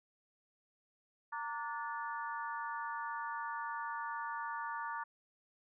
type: harmonic tone with a mistuned harmonic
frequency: 290.5 Hz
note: D4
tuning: 19 cents flat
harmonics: 3 / 4 / 5 / 6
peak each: -41 / -43 / -45 / -47 dBFS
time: 1.32-5.04 s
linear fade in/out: 10 ms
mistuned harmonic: 3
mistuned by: +92 cents
effects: none